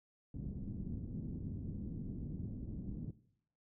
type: low-pass noise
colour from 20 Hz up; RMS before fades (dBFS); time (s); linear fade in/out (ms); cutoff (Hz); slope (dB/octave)
white; -43; 0.34-3.11; 5; 240; 24
effects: noise-tail reverb RT60 0.7 s tail -18 dB re dry